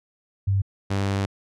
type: tone pair in turn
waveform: sine / sawtooth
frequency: 98 / 98.62 Hz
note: G2 / G2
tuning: 0 / +11 cents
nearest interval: unison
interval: 11 cents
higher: second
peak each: -18 / -18 dBFS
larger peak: neither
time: 0.47-0.62 / 0.9-1.26 s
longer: second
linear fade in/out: 10 ms
effects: low-pass 7000 Hz 12 dB/octave